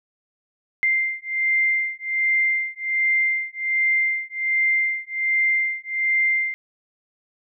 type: beating tone pair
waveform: sine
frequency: 2093 / 2094.3 Hz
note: C7 / C7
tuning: 0 / +1 cents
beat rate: 1.3 Hz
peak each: -22 dBFS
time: 0.83-6.54 s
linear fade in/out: 0 ms
effects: none